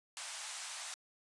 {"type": "band-pass noise", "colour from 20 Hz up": "white", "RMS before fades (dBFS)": -45, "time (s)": [0.17, 0.94], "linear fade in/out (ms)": 0, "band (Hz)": [640, 9600], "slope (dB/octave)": 48, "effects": ["resampled to 24000 Hz"]}